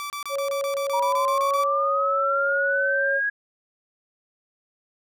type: tone bursts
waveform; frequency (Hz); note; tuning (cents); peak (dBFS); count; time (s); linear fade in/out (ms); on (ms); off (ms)
sawtooth; 1160; D6; -22; -26; 13; 0-1.636; 0; 100; 28
type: tone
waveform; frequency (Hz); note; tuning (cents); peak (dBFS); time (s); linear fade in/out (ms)
sine; 554.4; C#5; 0; -24; 0.29-3.21; 50
type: linear sweep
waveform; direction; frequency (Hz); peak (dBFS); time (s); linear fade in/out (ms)
sine; up; 942 to 1661.2; -21; 0.93-3.3; 10
effects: none